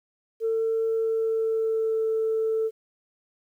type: tone with pitch glide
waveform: sine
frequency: 449.2 to 443.3 Hz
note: A4 to A4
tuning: +36 to +13 cents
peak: -21 dBFS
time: 0.4-2.71 s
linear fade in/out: 50 ms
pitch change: -23 cents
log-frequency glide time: 0.9-2.06 s
effects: tanh soft clip ceiling -18 dBFS + 10-bit